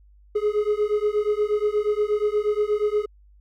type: beating tone pair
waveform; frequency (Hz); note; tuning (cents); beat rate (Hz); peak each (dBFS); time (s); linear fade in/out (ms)
triangle; 415.6 / 424; G#4 / G#4; +1 / +36; 8.4; -21; 0.35-3.06; 10
effects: added 50 Hz sine -50 dBFS peak until 3.4 s